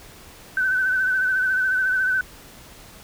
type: tone with vibrato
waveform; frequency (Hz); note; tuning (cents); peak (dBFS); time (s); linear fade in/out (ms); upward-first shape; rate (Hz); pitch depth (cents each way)
sine; 1521; F#6; +47; -18; 0.57-2.21; 2; sine; 14; 39
effects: pink hiss -45 dBFS RMS until 3.03 s